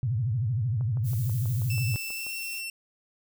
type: tone with vibrato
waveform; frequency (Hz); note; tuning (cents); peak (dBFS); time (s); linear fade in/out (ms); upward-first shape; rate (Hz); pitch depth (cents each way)
sine; 116.54; A#2; 0; -24; 0.03-1.96; 0; sine; 13; 250
type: click train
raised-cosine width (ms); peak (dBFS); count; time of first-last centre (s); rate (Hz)
1; -33; 10; 0.81-2.266; 6.18
type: noise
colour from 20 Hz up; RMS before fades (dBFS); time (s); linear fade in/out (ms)
violet; -41; 1.03-2.63; 50
type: tone with pitch glide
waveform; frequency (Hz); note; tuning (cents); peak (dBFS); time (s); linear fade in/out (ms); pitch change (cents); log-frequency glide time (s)
sawtooth; 2656 to 2702; E7 to E7; +12 to +42; -30; 1.7-2.7; 2; +30; 2.15-2.26
effects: none

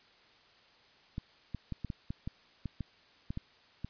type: clicks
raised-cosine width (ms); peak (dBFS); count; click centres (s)
5; -24; 12; 1.181 / 1.547 / 1.723 / 1.847 / 1.902 / 2.105 / 2.275 / 2.657 / 2.807 / 3.305 / 3.374 / 3.846
effects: white hiss -62 dBFS RMS until 3.89 s + resampled to 11025 Hz

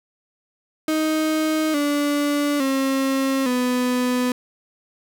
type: tone with pitch steps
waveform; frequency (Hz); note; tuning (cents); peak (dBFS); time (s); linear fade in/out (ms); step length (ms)
35% pulse; 312.5 / 289.9 / 268.9 / 249.5; D#4 / D4 / C4 / B3; +8 / -22 / +47 / +18; -17; 0.88-4.32; 2; 860
effects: none

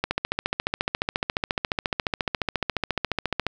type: click train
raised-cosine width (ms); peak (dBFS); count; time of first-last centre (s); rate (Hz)
0.3; -7; 50; 0.04-3.467; 14.3
effects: none

